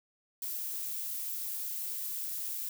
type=noise; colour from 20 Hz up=violet; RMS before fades=-37 dBFS; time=0.42-2.69 s; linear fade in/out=2 ms; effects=none